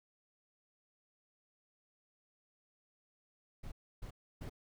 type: noise bursts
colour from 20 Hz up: brown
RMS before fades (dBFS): -44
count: 3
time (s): 3.63-4.497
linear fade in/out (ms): 10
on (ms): 89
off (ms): 300
effects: none